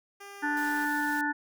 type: tone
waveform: 10% pulse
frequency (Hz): 400.6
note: G4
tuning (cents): +38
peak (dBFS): -35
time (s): 0.2-0.86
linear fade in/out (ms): 10
type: harmonic tone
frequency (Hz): 293.7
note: D4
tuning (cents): 0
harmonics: 1 / 3 / 5 / 6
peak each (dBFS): -32 / -32 / -32 / -32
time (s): 0.42-1.33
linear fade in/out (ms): 20
type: noise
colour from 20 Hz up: white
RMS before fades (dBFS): -45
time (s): 0.57-1.21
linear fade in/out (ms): 0
effects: none